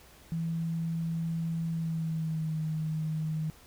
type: tone with pitch glide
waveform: sine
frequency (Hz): 164.81 to 156.73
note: E3 to D#3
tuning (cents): 0 to +13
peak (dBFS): -29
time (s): 0.32-3.5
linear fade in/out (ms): 0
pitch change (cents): -87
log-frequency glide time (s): 1.68-2.6
effects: added 60 Hz sine -62 dBFS peak until 3.66 s + pink hiss -56 dBFS RMS until 3.66 s